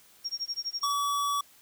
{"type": "tone with tremolo", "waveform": "sine", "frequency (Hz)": 5570, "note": "F8", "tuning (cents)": -5, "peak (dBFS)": -28, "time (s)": [0.24, 0.93], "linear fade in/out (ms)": 20, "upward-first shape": "sine", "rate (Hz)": 12, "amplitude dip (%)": 100}
{"type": "tone", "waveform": "square", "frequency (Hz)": 1140, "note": "C#6", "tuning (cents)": 48, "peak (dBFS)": -27, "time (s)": [0.83, 1.41], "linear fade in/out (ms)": 5}
{"effects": ["white hiss -58 dBFS RMS until 1.61 s"]}